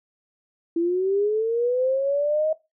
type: linear sweep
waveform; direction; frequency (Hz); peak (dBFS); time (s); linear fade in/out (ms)
sine; up; 330.4 to 633; -19; 0.76-2.53; 5
effects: noise-tail reverb RT60 0.2 s tail -17 dB re dry